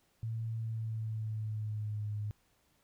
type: tone with pitch glide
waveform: sine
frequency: 113 to 104.83 Hz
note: A2 to G#2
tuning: +47 to +17 cents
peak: -34 dBFS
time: 0.23-2.31 s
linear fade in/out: 0 ms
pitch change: -130 cents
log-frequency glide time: 0.58-2.11 s
effects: pink hiss -72 dBFS RMS until 2.83 s